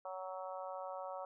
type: harmonic tone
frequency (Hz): 186.8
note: F#3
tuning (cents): +17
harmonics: 3 / 4 / 5 / 6 / 7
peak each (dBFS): -45 / -47 / -49 / -51 / -52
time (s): 0.05-1.25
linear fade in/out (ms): 2
effects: none